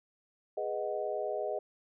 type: chord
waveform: sine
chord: G# minor seventh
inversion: none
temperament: equal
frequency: 415.3 / 493.9 / 622.3 / 740 Hz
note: G#4 / B4 / D#5 / F#5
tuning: 0 / 0 / 0 / 0 cents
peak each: -37 / -39 / -35 / -40 dBFS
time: 0.57-1.59 s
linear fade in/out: 5 ms
effects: none